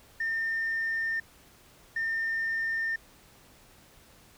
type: tone pair in turn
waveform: sine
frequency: 1810 / 1810 Hz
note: A6 / A6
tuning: +48 / +48 cents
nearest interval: unison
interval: 0 cents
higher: neither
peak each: -26 dBFS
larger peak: neither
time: 0.2-1.2 / 1.96-2.96 s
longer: neither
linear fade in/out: 5 ms
effects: tanh soft clip ceiling -24 dBFS + pink hiss -57 dBFS RMS until 4.37 s